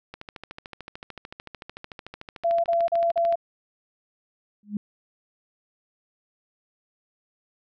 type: click train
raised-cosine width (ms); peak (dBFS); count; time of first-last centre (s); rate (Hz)
0.3; -22; 44; 0.14-3.325; 13.5
type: tone bursts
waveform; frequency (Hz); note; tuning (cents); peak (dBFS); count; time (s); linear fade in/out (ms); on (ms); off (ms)
sine; 678; E5; +49; -19; 4; 2.44-3.357; 10; 200; 39
type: tone with exponential growth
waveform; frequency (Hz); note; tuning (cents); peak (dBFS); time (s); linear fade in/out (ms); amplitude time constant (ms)
sine; 207.1; G#3; -5; -21; 4.63-4.77; 2; 30
effects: none